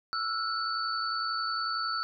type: tone cluster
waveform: sine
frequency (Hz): 1326 / 1437 / 4489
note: E6 / F6 / C#8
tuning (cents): +10 / +49 / +21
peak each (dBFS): -31 / -37 / -34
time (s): 0.13-2.03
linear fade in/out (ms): 0
effects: none